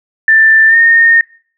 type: tone with pitch glide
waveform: sine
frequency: 1775 to 1836.5 Hz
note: A6 to A#6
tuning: +15 to -26 cents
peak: -4 dBFS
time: 0.28-1.21 s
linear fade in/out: 2 ms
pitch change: +59 cents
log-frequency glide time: 0.68-0.76 s
effects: noise-tail reverb RT60 0.5 s tail -24 dB re dry